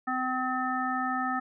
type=harmonic tone; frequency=256.2 Hz; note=C4; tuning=36 cents flat; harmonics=1 / 3 / 5 / 7; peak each=-33 / -32 / -31 / -35 dBFS; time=0.07-1.4 s; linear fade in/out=10 ms; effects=none